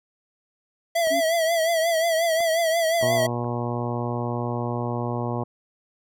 square tone with vibrato, 659.3 Hz, E5, in tune, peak -20 dBFS, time 0.95-3.27 s, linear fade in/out 10 ms, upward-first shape triangle, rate 5.6 Hz, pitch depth 76 cents each way
clicks, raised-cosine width 1 ms, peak -26 dBFS, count 5, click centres 1.072 / 2.405 / 3.014 / 3.174 / 3.444 s
sine tone, 277.2 Hz, C#4, in tune, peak -27 dBFS, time 1.1-1.21 s, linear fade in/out 20 ms
harmonic tone, 120.2 Hz, B2, 46 cents flat, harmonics 1 / 2 / 3 / 4 / 5 / 6 / 7 / 8 / 9, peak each -28 / -31 / -33 / -34 / -35 / -36 / -36 / -37 / -38 dBFS, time 3.02-5.44 s, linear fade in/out 10 ms
effects none

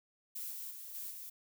violet noise with level steps, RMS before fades -42 / -44 / -48 / -43 / -47 dBFS, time 0.35-1.3 s, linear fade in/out 10 ms, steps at 0.51 / 0.7 / 0.94 / 1.1 s, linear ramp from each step 10 ms, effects none

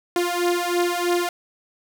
sawtooth beating tone pair, 349.2 / 352.3 Hz, F4 / F4, 0 / +15 cents, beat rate 3.1 Hz, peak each -19 dBFS, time 0.16-1.29 s, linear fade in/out 2 ms, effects none

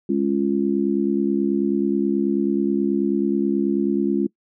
sine chord, Db major, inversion second, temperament just, 207.9 / 277.2 / 346.5 Hz, Ab3 / Db4 / F4, +2 / 0 / -14 cents, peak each -22 dBFS, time 0.09-4.27 s, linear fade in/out 5 ms, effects noise-tail reverb RT60 0.1 s tail -23 dB re dry

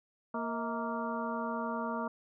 harmonic tone with a mistuned harmonic, 232.4 Hz, A#3, 5 cents flat, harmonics 1 / 2 / 3 / 4 / 5 / 6, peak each -37 / -42 / -40 / -39 / -40 / -44 dBFS, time 0.34-2.08 s, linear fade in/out 5 ms, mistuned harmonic 3, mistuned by -140 cents, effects none

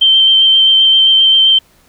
sine tone with vibrato, 3124 Hz, G7, 7 cents flat, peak -5 dBFS, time 0.01-1.59 s, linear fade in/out 10 ms, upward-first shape sine, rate 7.6 Hz, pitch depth 13 cents each way, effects pink hiss -50 dBFS RMS until 1.88 s

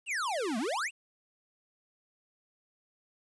square exponential two-way sweep, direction down then up, 2960 to 207.7 to 2945 Hz, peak -31 dBFS, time 0.06-0.91 s, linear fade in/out 50 ms, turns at 0.58 s, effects resampled to 24000 Hz + 11-bit

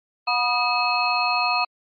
sine tone cluster, 725 / 977 / 1237 / 2569 / 4273 Hz, F#5 / B5 / D#6 / E7 / C8, -35 / -19 / -10 / -45 / +36 cents, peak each -25 / -25 / -25 / -24 / -27 dBFS, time 0.27-1.65 s, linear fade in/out 10 ms, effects MP3 32 kbps

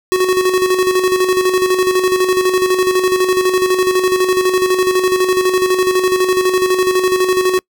square tone with tremolo, 370 Hz, F#4, in tune, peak -10 dBFS, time 0.12-7.59 s, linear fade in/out 0 ms, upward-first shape square, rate 12 Hz, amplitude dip 50%, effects noise-tail reverb RT60 0.1 s tail -26 dB re dry

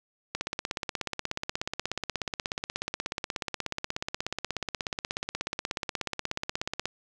click train, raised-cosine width 0.2 ms, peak -13 dBFS, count 109, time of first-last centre 0.35-6.856 s, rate 16.6 Hz, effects none

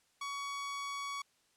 sawtooth tone, 1125 Hz, C#6, 25 cents sharp, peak -34 dBFS, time 0.21-1.22 s, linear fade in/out 5 ms, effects white hiss -72 dBFS RMS until 1.56 s + low-pass 9000 Hz 12 dB/octave

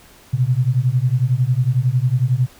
sine beating tone pair, 121 / 132 Hz, B2 / C3, -35 / +16 cents, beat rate 11 Hz, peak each -17 dBFS, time 0.33-2.47 s, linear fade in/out 10 ms, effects pink hiss -47 dBFS RMS until 2.59 s

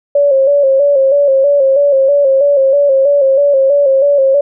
sine tone with vibrato, 554.4 Hz, C#5, in tune, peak -6 dBFS, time 0.15-4.41 s, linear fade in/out 5 ms, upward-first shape square, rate 3.1 Hz, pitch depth 54 cents each way, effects none

